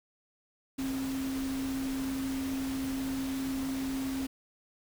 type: tone in noise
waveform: sine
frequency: 266.9 Hz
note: C4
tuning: 35 cents sharp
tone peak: -31 dBFS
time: 0.78-4.27 s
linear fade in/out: 10 ms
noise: pink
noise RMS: -42 dBFS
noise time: 0.78-4.27 s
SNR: +8 dB
effects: none